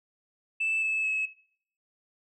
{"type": "tone with pitch steps", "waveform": "sine", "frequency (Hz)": [2637, 2610, 2583], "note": ["E7", "E7", "E7"], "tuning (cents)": [0, -18, -36], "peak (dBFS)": -24, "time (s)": [0.6, 1.26], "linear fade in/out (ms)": 10, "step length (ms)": 220, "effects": ["noise-tail reverb RT60 0.6 s tail -19 dB re dry", "tanh soft clip ceiling -22 dBFS"]}